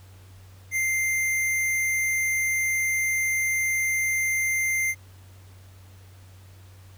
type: tone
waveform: square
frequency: 2093 Hz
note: C7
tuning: in tune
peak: -23 dBFS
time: 0.71-4.95 s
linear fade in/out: 50 ms
effects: added 94 Hz sine -46 dBFS peak until 6.97 s + pink hiss -56 dBFS RMS until 6.97 s